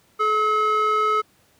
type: tone with band-pass filter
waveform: square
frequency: 428.8 Hz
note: A4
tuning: 45 cents flat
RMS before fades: -20 dBFS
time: 0.19-1.22 s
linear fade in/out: 20 ms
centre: 1200 Hz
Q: 2.7
effects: pink hiss -59 dBFS RMS until 1.59 s + high-pass 80 Hz 12 dB/octave